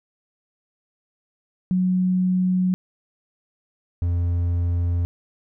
sine / triangle tone pair in turn, 183.7 / 86.69 Hz, F#3 / F2, -12 / -12 cents, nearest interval octave + minor second, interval 1300 cents, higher first, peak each -17 dBFS, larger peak neither, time 1.71-2.74 / 4.02-5.05 s, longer neither, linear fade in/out 0 ms, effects none

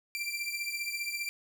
sawtooth beating tone pair, 2349 / 2364 Hz, D7 / D7, 0 / +11 cents, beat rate 15 Hz, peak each -33 / -33 dBFS, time 0.15-1.29 s, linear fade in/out 0 ms, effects none

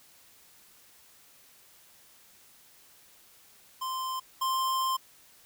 square tone pair in turn, 1041 / 1048.8 Hz, C6 / C6, -9 / +4 cents, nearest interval unison, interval 13 cents, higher second, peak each -32 / -27 dBFS, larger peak second, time 3.81-4.2 / 4.41-4.97 s, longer second, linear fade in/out 10 ms, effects white hiss -58 dBFS RMS until 5.45 s

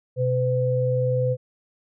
sine tone pair together, 126.5 / 506.3 Hz, B2 / B4, +42 / +43 cents, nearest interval 2 octaves, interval 2401 cents, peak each -22 dBFS, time 0.16-1.37 s, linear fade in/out 50 ms, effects none

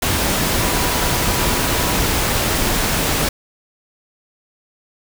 sine tone in noise, 978 Hz, B5, 17 cents flat, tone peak -29 dBFS, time 0.6-1.96 s, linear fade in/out 5 ms, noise pink, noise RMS -18 dBFS, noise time 0.02-3.29 s, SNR -14 dB, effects none

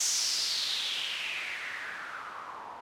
blue noise with low-pass filter sweep, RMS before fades -34 dBFS, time 0-2.81 s, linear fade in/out 10 ms, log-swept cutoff 6500 to 880 Hz, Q 4.1, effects none

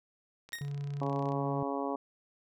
click train, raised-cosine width 0.2 ms, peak -35 dBFS, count 27, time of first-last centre 0.49-1.321 s, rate 31.3 Hz
sawtooth tone with exponential decay, 1864.7 Hz, A#6, in tune, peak -29 dBFS, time 0.53-0.71 s, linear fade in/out 0 ms, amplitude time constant 39 ms
triangle tone, 142.4 Hz, C#3, 47 cents sharp, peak -32 dBFS, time 0.61-1.63 s, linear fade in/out 2 ms
harmonic tone, 139.2 Hz, C#3, 8 cents sharp, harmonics 2 / 3 / 4 / 5 / 6 / 7 / 8, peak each -36 / -38 / -39 / -40 / -41 / -41 / -42 dBFS, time 1.01-1.96 s, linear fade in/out 5 ms
effects none

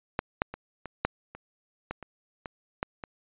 clicks, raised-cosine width 0.5 ms, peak -11 / -8 / -22 / -22 / -8 / -27 / -18 / -26 / -21 / -13 / -22 dBFS, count 11, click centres 0.191 / 0.419 / 0.54 / 0.857 / 1.05 / 1.35 / 1.91 / 2.027 / 2.458 / 2.829 / 3.038 s, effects resampled to 8000 Hz

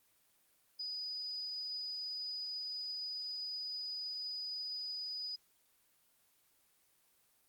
sine tone, 4961 Hz, D#8, 6 cents flat, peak -38 dBFS, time 0.79-5.36 s, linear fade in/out 10 ms, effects white hiss -72 dBFS RMS until 7.48 s + Opus 24 kbps

